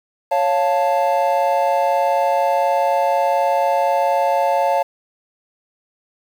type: chord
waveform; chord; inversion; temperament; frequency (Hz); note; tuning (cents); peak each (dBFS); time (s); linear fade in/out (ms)
triangle; Db augmented; none; equal; 554.4 / 698.5 / 880; Db5 / F5 / A5; 0 / 0 / 0; -17; 0.31-4.83; 10
effects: 7-bit